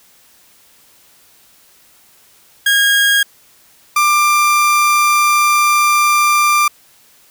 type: tone pair in turn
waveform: 30% pulse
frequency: 1633 / 1188.3 Hz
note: G#6 / D6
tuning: -30 / +20 cents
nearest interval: tritone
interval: 550 cents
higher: first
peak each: -7 dBFS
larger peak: neither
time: 2.66-3.23 / 3.96-6.68 s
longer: second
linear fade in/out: 5 ms
effects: white hiss -49 dBFS RMS until 7.3 s